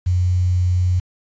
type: tone with quantisation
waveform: sine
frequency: 90.2 Hz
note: F#2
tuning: 44 cents flat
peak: -14 dBFS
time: 0.06-1 s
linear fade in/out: 10 ms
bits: 7
effects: resampled to 16000 Hz